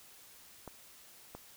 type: clicks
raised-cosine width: 1 ms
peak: -30 dBFS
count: 2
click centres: 0.677 / 1.35 s
effects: white hiss -57 dBFS RMS until 1.56 s